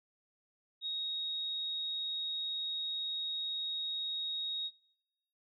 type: tone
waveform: sine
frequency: 3762 Hz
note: A#7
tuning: 15 cents sharp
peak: -34 dBFS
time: 0.81-4.71 s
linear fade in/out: 50 ms
effects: noise-tail reverb RT60 0.9 s tail -24 dB re dry